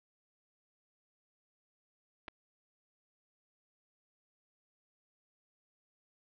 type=clicks; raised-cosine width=0.3 ms; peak=-27 / -28 dBFS; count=2; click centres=2.281 / 2.284 s; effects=low-pass 4000 Hz 12 dB/octave